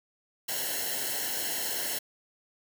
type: noise with comb filter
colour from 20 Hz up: white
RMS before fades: -32 dBFS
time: 0.48-1.99 s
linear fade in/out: 10 ms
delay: 0.83 ms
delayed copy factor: -0.8
effects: none